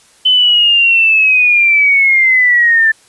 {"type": "linear sweep", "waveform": "sine", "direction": "down", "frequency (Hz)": [3046, 1760], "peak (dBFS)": -6, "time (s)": [0.25, 2.92], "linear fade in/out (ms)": 10, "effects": ["white hiss -47 dBFS RMS until 3.08 s", "resampled to 24000 Hz"]}